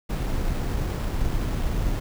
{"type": "noise with sample-and-hold", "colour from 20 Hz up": "brown", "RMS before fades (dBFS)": -25, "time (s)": [0.09, 2], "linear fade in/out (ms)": 10, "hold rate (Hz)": 6300, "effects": []}